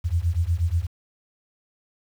sine beating tone pair, 80.9 / 89.2 Hz, E2 / F2, -32 / +37 cents, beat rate 8.3 Hz, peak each -23 dBFS, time 0.04-0.87 s, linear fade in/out 20 ms, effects 8-bit

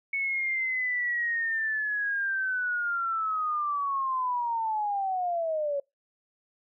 sine linear sweep, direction down, 2217 to 554.4 Hz, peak -26 dBFS, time 0.13-5.8 s, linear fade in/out 5 ms, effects noise-tail reverb RT60 0.2 s tail -26 dB re dry

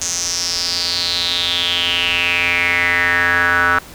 square tone with band-pass filter sweep, 87.31 Hz, F2, in tune, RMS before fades -17 dBFS, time 0.01-3.79 s, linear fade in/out 5 ms, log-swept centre 6500 to 1400 Hz, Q 6.4, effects pink hiss -38 dBFS RMS until 3.94 s

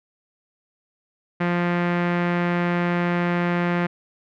sawtooth tone with low-pass filter, 174.61 Hz, F3, in tune, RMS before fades -22 dBFS, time 1.4-3.87 s, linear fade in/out 10 ms, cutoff 2000 Hz, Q 2, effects none

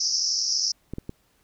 white band-pass noise, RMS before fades -25 dBFS, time 0-0.72 s, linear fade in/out 5 ms, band 5000 to 5800 Hz, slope 96 dB/octave
clicks, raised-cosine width 3 ms, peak -19 dBFS, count 3, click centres 0.936 / 0.984 / 1.094 s
effects pink hiss -65 dBFS RMS until 1.43 s

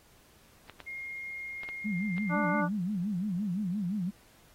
clicks, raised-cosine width 0.3 ms, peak -28 dBFS, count 5, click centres 0.697 / 0.803 / 1.634 / 1.689 / 2.181 s
sine tone with pitch glide, 2134 to 2111 Hz, C7 to C7, +34 to +15 cents, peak -37 dBFS, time 0.86-2.62 s, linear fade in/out 20 ms, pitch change -19 cents, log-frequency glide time 1.9-2.03 s
sine tone with vibrato, 192.2 Hz, G3, 34 cents flat, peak -29 dBFS, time 1.84-4.11 s, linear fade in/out 20 ms, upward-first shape sine, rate 5.8 Hz, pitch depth 200 cents each way
harmonic tone, 293.7 Hz, D4, in tune, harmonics 1 / 2 / 3 / 4 / 5, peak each -34 / -34 / -34 / -34 / -34 dBFS, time 2.29-2.69 s, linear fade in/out 50 ms
effects pink hiss -61 dBFS RMS until 4.54 s + AAC 48 kbps

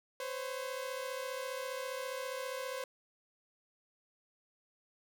sawtooth tone pair together, 510.1 / 545 Hz, C5 / C#5, -44 / -29 cents, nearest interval minor second, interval 115 cents, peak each -36 / -38 dBFS, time 0.2-2.84 s, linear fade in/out 2 ms, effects none

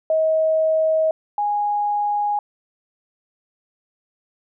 sine tone pair in turn, 635 / 826.4 Hz, D#5 / G#5, +35 / -9 cents, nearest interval perfect fourth, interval 456 cents, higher second, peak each -15 / -18 dBFS, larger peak first, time 0.1-1.11 / 1.38-2.39 s, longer neither, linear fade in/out 2 ms, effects none

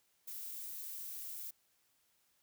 violet noise, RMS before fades -45 dBFS, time 0.27-1.51 s, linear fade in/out 10 ms, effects white hiss -75 dBFS RMS until 2.42 s

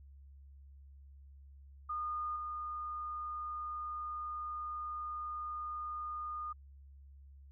sine tone with level steps, 1222 Hz, D#6, 32 cents flat, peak -35 / -38 dBFS, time 1.89-6.53 s, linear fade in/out 10 ms, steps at 2.36 s, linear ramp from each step 2 ms, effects added 69 Hz sine -53 dBFS peak until 7.51 s

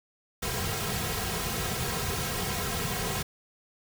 pink noise with comb filter, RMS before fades -31 dBFS, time 0.42-3.23 s, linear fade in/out 10 ms, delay 3.4 ms, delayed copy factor -1, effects none

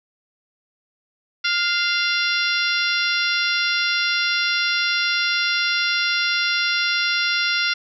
harmonic tone with a mistuned harmonic, 693 Hz, F5, 14 cents flat, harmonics 2 / 3 / 4 / 5 / 6 / 7 / 8, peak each -23 / -25 / -26 / -27 / -28 / -28 / -29 dBFS, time 1.44-7.74 s, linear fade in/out 10 ms, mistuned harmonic 2, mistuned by +28 cents, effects none

